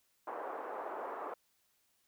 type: band-pass noise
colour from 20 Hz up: white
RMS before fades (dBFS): -42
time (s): 0.27-1.34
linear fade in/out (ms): 5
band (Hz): 380 to 1100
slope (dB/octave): 24
effects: white hiss -75 dBFS RMS until 2.07 s